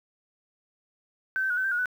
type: tone with pitch steps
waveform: sine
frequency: 1538 / 1548 / 1454 / 1525 / 1569 / 1443 / 1492 Hz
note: G6 / G6 / F#6 / G6 / G6 / F#6 / F#6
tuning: -33 / -22 / -31 / -48 / +1 / -44 / +14 cents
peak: -24 dBFS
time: 1.36-1.857 s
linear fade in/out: 0 ms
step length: 71 ms
effects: 9-bit